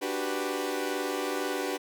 sawtooth chord, G major seventh, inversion second, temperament equal, 293.7 / 370 / 392 / 493.9 Hz, D4 / F#4 / G4 / B4, 0 / 0 / 0 / 0 cents, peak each -31 dBFS, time 0.01-1.78 s, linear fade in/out 20 ms, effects none

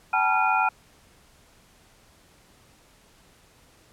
sine tone cluster, 762 / 860 / 948 / 1379 / 2457 Hz, G5 / A5 / A#5 / F6 / D#7, -49 / -40 / +29 / -22 / -22 cents, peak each -26 / -24 / -30 / -24 / -28 dBFS, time 0.13-0.69 s, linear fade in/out 5 ms, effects pink hiss -57 dBFS RMS until 3.92 s + low-pass 12000 Hz 12 dB/octave

